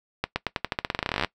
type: accelerating click train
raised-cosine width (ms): 0.3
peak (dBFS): -8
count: 23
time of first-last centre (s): 0.24-1.247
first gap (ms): 120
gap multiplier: 0.89
effects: noise-tail reverb RT60 0.1 s tail -19 dB re dry